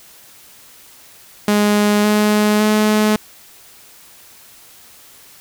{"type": "tone with pitch steps", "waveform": "sawtooth", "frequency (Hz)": [207.7, 210.5, 213.3], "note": ["G#3", "G#3", "G#3"], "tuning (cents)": [0, 24, 46], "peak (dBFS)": -8, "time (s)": [1.48, 3.16], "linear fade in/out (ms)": 2, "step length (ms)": 560, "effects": ["white hiss -44 dBFS RMS until 5.4 s"]}